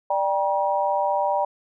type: tone cluster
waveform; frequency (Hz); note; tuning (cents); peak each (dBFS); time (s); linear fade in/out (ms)
sine; 591 / 790 / 955; D5 / G5 / A#5; +11 / +13 / +42; -24; 0.1-1.45; 5
effects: none